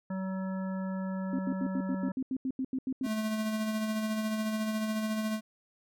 harmonic tone, 189.4 Hz, F#3, 41 cents sharp, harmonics 1 / 3 / 5 / 7 / 9, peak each -32 / -42 / -46 / -49 / -51 dBFS, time 0.1-2.12 s, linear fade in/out 5 ms
sine tone bursts, 261.6 Hz, C4, in tune, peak -29 dBFS, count 13, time 1.33-3.067 s, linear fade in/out 2 ms, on 57 ms, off 83 ms
square tone with tremolo, 217 Hz, A3, 24 cents flat, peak -29 dBFS, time 3.03-5.41 s, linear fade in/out 50 ms, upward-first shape sine, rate 14 Hz, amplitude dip 35%
effects none

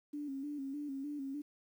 sine tone with vibrato, 282.2 Hz, C#4, 31 cents sharp, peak -38 dBFS, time 0.13-1.42 s, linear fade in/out 10 ms, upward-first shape square, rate 3.3 Hz, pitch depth 66 cents each way, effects 11-bit

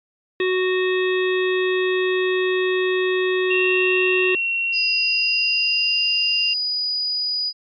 harmonic tone, 370 Hz, F#4, in tune, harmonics 1 / 3 / 5 / 7 / 9 / 10, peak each -18 / -32 / -26 / -29 / -35 / -34 dBFS, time 0.4-4.35 s, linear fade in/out 2 ms
sine tone with pitch glide, 2731 to 2788 Hz, F7 to F7, -39 to -4 cents, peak -19 dBFS, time 3.5-6.54 s, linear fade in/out 10 ms, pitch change +35 cents, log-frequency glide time 4.56-6.02 s
sine tone, 4929 Hz, D#8, 17 cents flat, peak -20 dBFS, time 4.72-7.53 s, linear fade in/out 50 ms
effects MP3 64 kbps

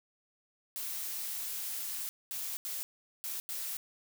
blue noise bursts at uneven times, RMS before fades -38 dBFS, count 5, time 0.76-2.09 / 2.31-2.57 / 2.65-2.83 / 3.24-3.4 / 3.49-3.77 s, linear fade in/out 0 ms, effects none

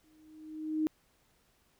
sine tone with exponential growth, 311.1 Hz, D#4, in tune, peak -25 dBFS, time 0.04-0.87 s, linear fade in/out 0 ms, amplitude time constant 180 ms, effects pink hiss -70 dBFS RMS until 1.79 s

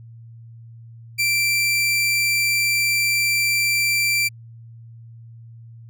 sawtooth tone, 2349 Hz, D7, in tune, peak -14 dBFS, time 1.18-4.29 s, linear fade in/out 20 ms, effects added 115 Hz sine -39 dBFS peak until 5.89 s

